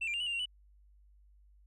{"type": "tone with pitch steps", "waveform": "sine", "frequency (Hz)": [2681, 2382, 2795, 2947, 2798, 2751, 2965], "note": ["E7", "D7", "F7", "F#7", "F7", "F7", "F#7"], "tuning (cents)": [29, 24, 1, -8, 3, -27, 3], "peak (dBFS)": -30, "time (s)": [0.01, 0.458], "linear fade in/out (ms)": 10, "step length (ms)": 64, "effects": ["tanh soft clip ceiling -31 dBFS", "added 50 Hz sine -59 dBFS peak until 1.66 s"]}